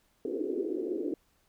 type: band-pass noise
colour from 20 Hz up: white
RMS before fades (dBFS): -33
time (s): 0.25-1.14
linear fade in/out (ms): 2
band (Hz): 290 to 430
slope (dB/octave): 48
effects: pink hiss -70 dBFS RMS until 1.48 s